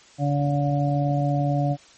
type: harmonic tone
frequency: 143.1 Hz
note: D3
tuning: 45 cents flat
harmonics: 1 / 2 / 4 / 5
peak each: -21 / -27 / -29 / -28 dBFS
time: 0.18-1.77 s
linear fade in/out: 50 ms
effects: white hiss -51 dBFS RMS until 1.97 s + MP3 32 kbps